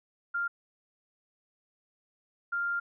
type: tone bursts at uneven times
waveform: sine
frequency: 1396.9 Hz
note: F6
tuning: in tune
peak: -28 dBFS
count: 2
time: 0.34-0.48 / 2.52-2.8 s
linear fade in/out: 10 ms
effects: none